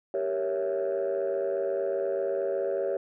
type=chord; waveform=sine; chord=G diminished seventh; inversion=none; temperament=equal; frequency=392 / 466.2 / 554.4 / 659.3 Hz; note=G4 / Bb4 / Db5 / Fb5; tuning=0 / 0 / 0 / 0 cents; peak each=-29 / -33 / -28 / -34 dBFS; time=0.14-2.97 s; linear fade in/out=2 ms; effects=tanh soft clip ceiling -21 dBFS